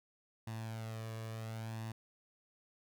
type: tone with flanger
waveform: sawtooth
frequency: 111.7 Hz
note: A2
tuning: 27 cents sharp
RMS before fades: -43 dBFS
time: 0.47-1.92 s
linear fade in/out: 5 ms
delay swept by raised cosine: 1.1 to 1.77 ms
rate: 0.71 Hz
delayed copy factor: +0.6
effects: none